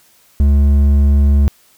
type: tone with hard clipping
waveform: sine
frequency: 71.1 Hz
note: C#2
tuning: 45 cents sharp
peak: -9 dBFS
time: 0.4-1.48 s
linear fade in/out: 0 ms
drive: 6 dB
effects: white hiss -51 dBFS RMS until 1.77 s